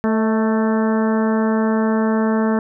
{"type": "harmonic tone with a mistuned harmonic", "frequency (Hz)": 221, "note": "A3", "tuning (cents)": 8, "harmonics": [1, 2, 3, 4, 5, 6, 7, 8], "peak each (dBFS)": [-16, -22, -26, -28, -30, -32, -33, -34], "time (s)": [0.04, 2.59], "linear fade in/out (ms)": 0, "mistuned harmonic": 3, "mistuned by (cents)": -38, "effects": []}